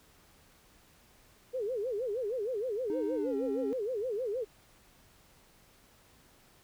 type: tone with vibrato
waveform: sine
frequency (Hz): 457.8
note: A#4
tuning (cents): -31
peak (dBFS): -31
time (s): 1.53-4.45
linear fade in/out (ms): 20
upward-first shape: sine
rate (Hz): 6.4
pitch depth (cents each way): 240
type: tone with pitch glide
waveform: triangle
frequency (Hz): 311.1 to 270.8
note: D#4 to C#4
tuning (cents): 0 to -40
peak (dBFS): -32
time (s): 2.9-3.73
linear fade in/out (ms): 0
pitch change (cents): -240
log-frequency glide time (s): 3.16-3.36
effects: pink hiss -62 dBFS RMS until 6.63 s